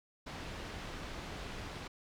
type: low-pass noise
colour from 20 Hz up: pink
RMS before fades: -44 dBFS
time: 0.26-1.88 s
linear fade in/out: 10 ms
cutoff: 4400 Hz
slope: 12 dB/octave
effects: none